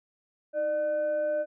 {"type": "tone with frequency modulation", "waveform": "sine", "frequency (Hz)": 600, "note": "D5", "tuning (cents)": 37, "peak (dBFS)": -25, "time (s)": [0.53, 1.46], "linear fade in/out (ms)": 50, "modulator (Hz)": 916, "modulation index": 0.29, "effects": []}